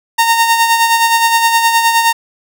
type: tone with tremolo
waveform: sawtooth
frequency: 920 Hz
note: A#5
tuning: 23 cents flat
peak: -3 dBFS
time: 0.18-2.13 s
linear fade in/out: 10 ms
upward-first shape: sine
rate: 9.6 Hz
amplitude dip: 50%
effects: none